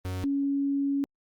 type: tone pair in turn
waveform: 45% pulse / sine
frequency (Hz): 92.5 / 279.1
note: F#2 / C#4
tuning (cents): 0 / +12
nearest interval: octave + perfect fifth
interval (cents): 1912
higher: second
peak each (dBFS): -30 / -24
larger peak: second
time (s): 0.05-0.24 / 0.24-1.04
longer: second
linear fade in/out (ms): 0
effects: Opus 24 kbps